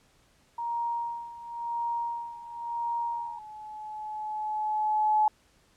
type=tone with tremolo; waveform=sine; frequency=939 Hz; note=A#5; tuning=12 cents sharp; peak=-27 dBFS; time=0.58-3.39 s; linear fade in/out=5 ms; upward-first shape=sine; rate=0.95 Hz; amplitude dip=80%
type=tone with exponential growth; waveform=sine; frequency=855 Hz; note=A5; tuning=50 cents flat; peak=-19 dBFS; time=2.06-5.28 s; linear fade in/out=2 ms; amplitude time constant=700 ms
effects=pink hiss -64 dBFS RMS until 5.76 s + low-pass 10000 Hz 12 dB/octave